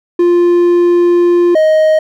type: tone pair in turn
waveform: triangle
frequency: 349.2 / 625.4 Hz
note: F4 / D#5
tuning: 0 / +9 cents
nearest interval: minor seventh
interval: 1009 cents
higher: second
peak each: -4 dBFS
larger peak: neither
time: 0.19-1.55 / 1.55-1.99 s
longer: first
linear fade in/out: 5 ms
effects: none